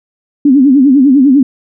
sine tone with vibrato, 271.4 Hz, C#4, 36 cents flat, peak -3 dBFS, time 0.45-1.43 s, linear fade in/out 5 ms, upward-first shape sine, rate 10 Hz, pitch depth 140 cents each way, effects none

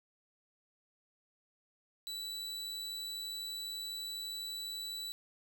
40% pulse tone, 3951 Hz, B7, in tune, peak -38 dBFS, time 2.07-5.12 s, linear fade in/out 0 ms, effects none

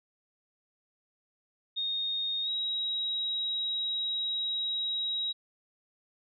sine tone with pitch glide, 3700 to 3830 Hz, A#7 to A#7, -14 to +46 cents, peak -29 dBFS, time 1.76-5.33 s, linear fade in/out 20 ms, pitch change +60 cents, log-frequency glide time 2.43-2.49 s, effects none

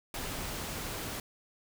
pink noise, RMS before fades -38 dBFS, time 0.14-1.2 s, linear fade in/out 2 ms, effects none

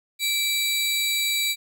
sawtooth tone pair together, 2319 / 3907 Hz, D7 / B7, -22 / -19 cents, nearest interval major sixth, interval 903 cents, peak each -22 / -21 dBFS, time 0.19-1.56 s, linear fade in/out 50 ms, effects none

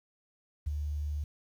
sine tone with ADSR envelope, 74 Hz, D2, 14 cents sharp, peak -26 dBFS, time 0.66-1.24 s, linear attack 16 ms, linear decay 13 ms, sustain -5 dB, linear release 4 ms, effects 10-bit

